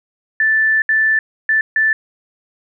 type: tone bursts at uneven times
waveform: sine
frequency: 1760 Hz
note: A6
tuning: in tune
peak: -11 dBFS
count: 4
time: 0.4-0.82 / 0.89-1.19 / 1.49-1.61 / 1.76-1.93 s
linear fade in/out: 2 ms
effects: none